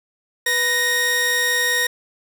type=tone pair together; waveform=sawtooth; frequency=493.9 / 1864.7 Hz; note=B4 / A#6; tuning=0 / 0 cents; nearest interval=octave + major seventh; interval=2300 cents; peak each=-23 / -14 dBFS; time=0.46-1.87 s; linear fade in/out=5 ms; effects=none